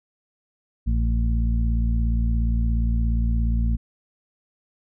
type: harmonic tone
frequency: 57.1 Hz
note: A#1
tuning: 35 cents flat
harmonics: 1 / 2 / 3 / 4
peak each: -19 / -28 / -34 / -30 dBFS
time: 0.86-3.77 s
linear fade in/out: 20 ms
effects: none